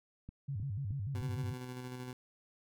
click train, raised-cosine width 5 ms, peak -34 dBFS, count 4, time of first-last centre 0.29-1.216 s, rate 3.24 Hz
sine tone with vibrato, 117.7 Hz, A#2, 17 cents sharp, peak -35 dBFS, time 0.48-1.54 s, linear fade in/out 10 ms, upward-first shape square, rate 6.8 Hz, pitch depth 290 cents each way
20% pulse tone with tremolo, 125.9 Hz, B2, 34 cents sharp, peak -36 dBFS, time 1.15-2.13 s, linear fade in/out 2 ms, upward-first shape square, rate 13 Hz, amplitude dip 30%
effects none

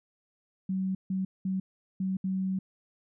sine tone bursts at uneven times, 189.3 Hz, F#3, 40 cents sharp, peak -27 dBFS, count 5, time 0.69-0.95 / 1.1-1.25 / 1.45-1.6 / 2-2.17 / 2.24-2.59 s, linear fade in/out 5 ms, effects none

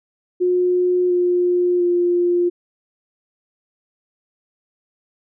sine tone with pitch steps, 360.2 / 355.7 / 351.2 Hz, F#4 / F4 / F4, -46 / +32 / +10 cents, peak -14 dBFS, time 0.4-2.5 s, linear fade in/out 20 ms, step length 700 ms, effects none

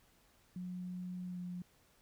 sine tone with pitch glide, 180.8 to 178.41 Hz, F#3 to F3, -40 to +37 cents, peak -40 dBFS, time 0.56-1.62 s, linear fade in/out 2 ms, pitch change -23 cents, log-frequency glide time 1.25-1.4 s, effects pink hiss -69 dBFS RMS until 2.01 s

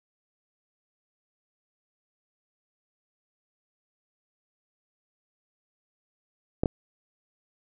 clicks, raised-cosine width 2 ms, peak -10 dBFS, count 2, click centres 6.635 / 6.658 s, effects none

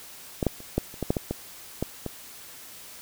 clicks, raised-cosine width 2 ms, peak -11 / -8 / -30 / -9 / -30 / -14 / -8 / -12 / -14 / -12 / -17 dBFS, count 11, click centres 0.428 / 0.467 / 0.604 / 0.78 / 0.941 / 1.027 / 1.105 / 1.168 / 1.31 / 1.826 / 2.063 s, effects white hiss -45 dBFS RMS until 3.01 s

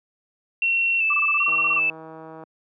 sine tone with vibrato, 2679 Hz, E7, 27 cents sharp, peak -18 dBFS, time 0.62-1.9 s, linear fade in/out 2 ms, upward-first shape square, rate 1.3 Hz, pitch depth 28 cents each way
sine tone bursts, 1174.7 Hz, D6, in tune, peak -23 dBFS, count 12, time 1.1-1.796 s, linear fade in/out 5 ms, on 36 ms, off 24 ms
click train, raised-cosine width 1 ms, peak -26 dBFS, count 154, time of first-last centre 1.48-2.436 s, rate 160 Hz
effects high-pass 200 Hz 12 dB/octave

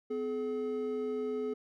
triangle tone pair together, 253.5 / 426.3 Hz, B3 / G#4, +45 / +45 cents, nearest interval major sixth, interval 900 cents, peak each -36 / -31 dBFS, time 0.1-1.54 s, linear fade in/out 10 ms, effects none

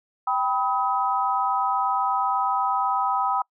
sine chord, G augmented, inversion none, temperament equal with one note detuned, 784 / 987.8 / 1269.9 Hz, G5 / B5 / D#6, 0 / 0 / +35 cents, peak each -25 dBFS, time 0.27-3.42 s, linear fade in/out 5 ms, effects noise-tail reverb RT60 0.1 s tail -26 dB re dry

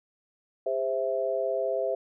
sine chord, Ab augmented, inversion none, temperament equal with one note detuned, 404.6 / 523.3 / 659.3 Hz, Ab4 / C5 / E5, -45 / 0 / 0 cents, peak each -32 / -29 / -29 dBFS, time 0.66-1.95 s, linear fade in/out 5 ms, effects none

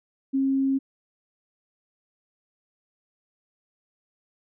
sine tone, 270 Hz, C#4, 45 cents flat, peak -20 dBFS, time 0.33-0.79 s, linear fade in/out 20 ms, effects none

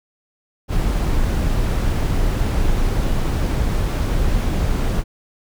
brown noise, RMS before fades -18 dBFS, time 0.68-5.04 s, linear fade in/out 50 ms, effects none

